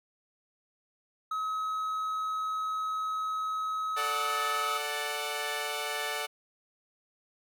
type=tone; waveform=triangle; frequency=1278 Hz; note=D#6; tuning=46 cents sharp; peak=-28 dBFS; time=1.31-4.78 s; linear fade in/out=5 ms
type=chord; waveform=10% pulse; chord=D major; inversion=second; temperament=equal; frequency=440 / 587.3 / 740 Hz; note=A4 / D5 / F#5; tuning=0 / 0 / 0 cents; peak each=-28 dBFS; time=3.96-6.27 s; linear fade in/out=20 ms
effects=none